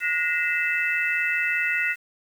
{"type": "tone cluster", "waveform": "sine", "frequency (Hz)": [1448, 1885, 2050, 2637], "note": ["F#6", "A#6", "C7", "E7"], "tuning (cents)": [-38, 19, -36, 0], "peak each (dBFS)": -27, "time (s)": [0, 1.96], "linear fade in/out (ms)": 50, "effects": ["8-bit"]}